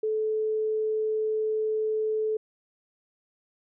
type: tone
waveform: sine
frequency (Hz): 434.1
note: A4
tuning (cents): -23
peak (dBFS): -24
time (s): 0.03-2.37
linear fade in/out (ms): 5
effects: none